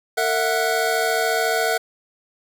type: tone cluster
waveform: square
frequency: 453.2 / 658 / 732 / 1478 Hz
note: A#4 / E5 / F#5 / F#6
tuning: -49 / -3 / -19 / -2 cents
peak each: -25 dBFS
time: 0.17-1.78 s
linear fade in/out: 10 ms
effects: none